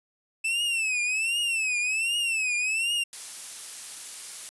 45% pulse tone with vibrato, 2631 Hz, E7, 4 cents flat, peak -24 dBFS, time 0.44-3.04 s, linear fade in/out 10 ms, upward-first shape triangle, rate 1.3 Hz, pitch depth 160 cents each way
blue noise, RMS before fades -36 dBFS, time 3.13-4.49 s, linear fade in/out 0 ms
effects resampled to 24000 Hz

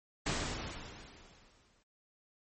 pink noise with exponential decay, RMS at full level -32 dBFS, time 0.26-1.83 s, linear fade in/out 5 ms, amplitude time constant 340 ms, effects MP3 32 kbps

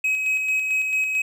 triangle tone with tremolo, 2544 Hz, D#7, 38 cents sharp, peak -17 dBFS, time 0.04-1.22 s, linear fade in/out 5 ms, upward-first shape square, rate 4.5 Hz, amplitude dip 35%, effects none

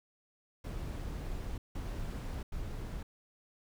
brown noise bursts at uneven times, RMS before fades -39 dBFS, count 3, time 0.64-1.58 / 1.75-2.43 / 2.52-3.03 s, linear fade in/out 5 ms, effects none

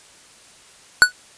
square tone with exponential decay, 1478 Hz, F#6, 2 cents flat, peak -3 dBFS, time 1.02-1.12 s, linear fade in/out 0 ms, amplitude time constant 20 ms, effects white hiss -48 dBFS RMS until 1.37 s + resampled to 22050 Hz

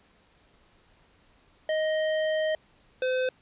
square tone pair in turn, 625 / 512.1 Hz, D#5 / C5, +8 / -37 cents, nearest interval minor third, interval 345 cents, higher first, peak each -25 dBFS, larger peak neither, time 1.69-2.55 / 3.02-3.29 s, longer first, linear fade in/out 2 ms, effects pink hiss -62 dBFS RMS until 3.41 s + resampled to 8000 Hz

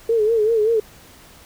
sine tone with vibrato, 441.6 Hz, A4, 6 cents sharp, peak -14 dBFS, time 0.09-0.8 s, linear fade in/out 5 ms, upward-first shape sine, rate 5.2 Hz, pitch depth 91 cents each way, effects pink hiss -46 dBFS RMS until 1.45 s

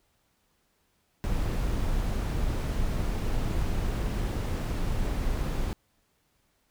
brown noise, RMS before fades -28 dBFS, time 1.24-5.73 s, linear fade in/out 0 ms, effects pink hiss -71 dBFS RMS until 6.7 s

